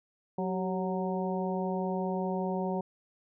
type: harmonic tone with a mistuned harmonic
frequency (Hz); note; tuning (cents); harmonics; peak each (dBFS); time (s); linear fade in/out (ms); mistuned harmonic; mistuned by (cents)
185; F#3; 0; 1 / 2 / 3 / 4 / 5; -32 / -35 / -37 / -38 / -39; 0.38-2.81; 5; 2; +55
effects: none